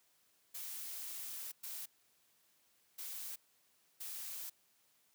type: noise bursts at uneven times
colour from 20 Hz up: blue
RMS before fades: -45 dBFS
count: 4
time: 0.54-1.52 / 1.63-1.86 / 2.98-3.36 / 4-4.5 s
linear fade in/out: 10 ms
effects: white hiss -73 dBFS RMS until 5.14 s + high-pass 80 Hz 12 dB/octave